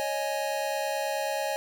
square chord, C# suspended second, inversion none, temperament just, 554.4 / 623.7 / 831.5 Hz, C#5 / D#5 / G#5, 0 / +4 / +2 cents, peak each -33 dBFS, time 0-1.56 s, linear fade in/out 0 ms, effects none

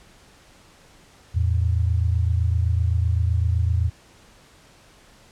sine tone pair together, 83.08 / 110.9 Hz, E2 / A2, +14 / +14 cents, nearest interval perfect fourth, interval 500 cents, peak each -19 / -23 dBFS, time 1.34-3.9 s, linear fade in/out 20 ms, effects pink hiss -52 dBFS RMS until 5.31 s + low-pass 9000 Hz 12 dB/octave

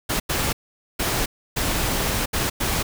pink noise bursts at uneven times, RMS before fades -23 dBFS, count 6, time 0.09-0.2 / 0.29-0.53 / 0.99-1.26 / 1.56-2.26 / 2.33-2.5 / 2.6-2.83 s, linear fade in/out 10 ms, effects none

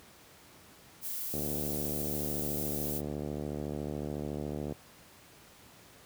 violet noise, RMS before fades -37 dBFS, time 1.01-3.02 s, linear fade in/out 50 ms
click train, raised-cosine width 2 ms, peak -23 dBFS, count 251, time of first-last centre 1.34-4.723 s, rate 73.9 Hz
effects pink hiss -56 dBFS RMS until 6.05 s + high-pass 80 Hz 12 dB/octave

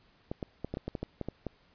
clicks, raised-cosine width 2 ms, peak -21 dBFS, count 11, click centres 0.315 / 0.428 / 0.646 / 0.74 / 0.771 / 0.88 / 0.952 / 1.03 / 1.213 / 1.286 / 1.467 s, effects pink hiss -65 dBFS RMS until 1.74 s + resampled to 11025 Hz

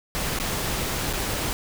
pink noise with dropouts, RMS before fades -27 dBFS, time 0.15-1.53 s, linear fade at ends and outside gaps 0 ms, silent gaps 0.388-0.399 / 1.129-1.135 s, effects none

